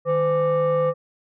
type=tone with frequency modulation; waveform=sine; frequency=511 Hz; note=C5; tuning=41 cents flat; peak=-16 dBFS; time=0.05-0.94 s; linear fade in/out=50 ms; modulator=665 Hz; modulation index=0.64; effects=tanh soft clip ceiling -14 dBFS